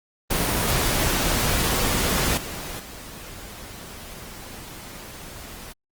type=noise with level steps; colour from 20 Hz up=pink; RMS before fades=-22 / -33 / -39 dBFS; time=0.3-5.73 s; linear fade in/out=10 ms; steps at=2.37 / 2.79 s; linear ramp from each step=5 ms; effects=Opus 24 kbps